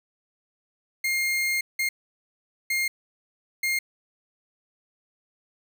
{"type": "tone bursts at uneven times", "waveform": "40% pulse", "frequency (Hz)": 2125, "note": "C7", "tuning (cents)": 26, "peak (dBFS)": -22, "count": 4, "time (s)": [[1.04, 1.61], [1.79, 1.89], [2.7, 2.88], [3.63, 3.79]], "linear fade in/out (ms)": 5, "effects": []}